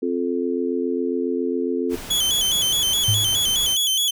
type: chord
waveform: sine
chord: F major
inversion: second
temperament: just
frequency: 261.9 / 349.2 / 436.5 Hz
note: C4 / F4 / A4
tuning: +2 / 0 / -14 cents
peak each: -24 / -25 / -25 dBFS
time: 0.02-1.96 s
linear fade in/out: 10 ms
type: noise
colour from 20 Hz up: pink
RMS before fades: -35 dBFS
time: 1.89-3.77 s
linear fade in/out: 50 ms
type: tone with vibrato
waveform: sawtooth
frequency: 3229 Hz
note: G#7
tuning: 49 cents flat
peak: -15 dBFS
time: 2.1-4.11 s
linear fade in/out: 10 ms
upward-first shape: square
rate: 4.8 Hz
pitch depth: 75 cents each way
type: tone with exponential decay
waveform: sine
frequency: 107 Hz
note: A2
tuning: 48 cents flat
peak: -15 dBFS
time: 3.08-3.54 s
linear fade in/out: 5 ms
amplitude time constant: 100 ms
effects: none